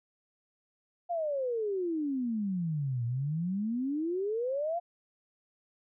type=exponential two-way sweep; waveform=sine; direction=down then up; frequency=712 to 115.6 to 712 Hz; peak=-29 dBFS; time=1.09-4.8 s; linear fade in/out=20 ms; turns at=3.05 s; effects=none